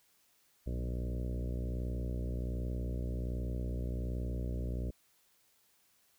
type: harmonic tone with a mistuned harmonic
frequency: 61.3 Hz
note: B1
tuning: 12 cents flat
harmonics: 1 / 2 / 3 / 4 / 5 / 6 / 7 / 8 / 9 / 10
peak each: -35 / -41 / -45 / -47 / -49 / -51 / -52 / -53 / -54 / -55 dBFS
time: 0.66-4.91 s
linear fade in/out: 10 ms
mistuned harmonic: 2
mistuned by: -49 cents
effects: white hiss -70 dBFS RMS until 6.18 s